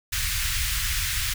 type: band-stop noise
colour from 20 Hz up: pink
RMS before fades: -26 dBFS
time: 0.12-1.34 s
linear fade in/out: 10 ms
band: 100 to 1600 Hz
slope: 24 dB/octave
effects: none